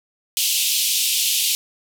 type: band-pass noise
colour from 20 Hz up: pink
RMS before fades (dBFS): -20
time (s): 0.37-1.55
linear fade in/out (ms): 0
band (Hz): 2700 to 16000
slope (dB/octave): 48
effects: none